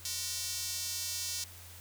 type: tone with high-pass filter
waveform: square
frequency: 207.7 Hz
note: G#3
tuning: in tune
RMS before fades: -37 dBFS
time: 0.05-1.44 s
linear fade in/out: 2 ms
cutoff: 5200 Hz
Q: 1.4
effects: added 88 Hz sine -52 dBFS peak until 1.8 s + white hiss -52 dBFS RMS until 1.8 s